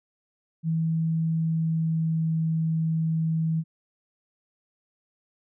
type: tone with pitch glide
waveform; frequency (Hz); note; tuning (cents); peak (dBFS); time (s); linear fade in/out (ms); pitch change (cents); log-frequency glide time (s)
sine; 162.2 to 161.17; E3 to E3; -28 to -39; -22; 0.63-3.64; 50; -11; 1.32-2.33
effects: none